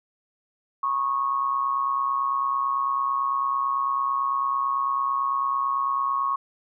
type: tone with amplitude modulation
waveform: sine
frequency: 1100 Hz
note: C#6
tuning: 14 cents flat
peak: -19 dBFS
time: 0.83-6.36 s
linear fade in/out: 5 ms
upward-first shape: sine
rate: 129 Hz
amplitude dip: 60%
effects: none